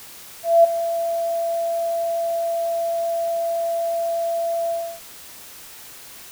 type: tone with ADSR envelope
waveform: sine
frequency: 673 Hz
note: E5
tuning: 36 cents sharp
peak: -7 dBFS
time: 0.43-5 s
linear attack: 210 ms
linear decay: 13 ms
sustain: -13 dB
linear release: 290 ms
effects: white hiss -41 dBFS RMS until 6.31 s